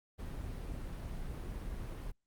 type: noise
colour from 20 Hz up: brown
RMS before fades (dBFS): -41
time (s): 0.18-2.12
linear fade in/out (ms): 20
effects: noise-tail reverb RT60 0.1 s tail -23 dB re dry + Opus 32 kbps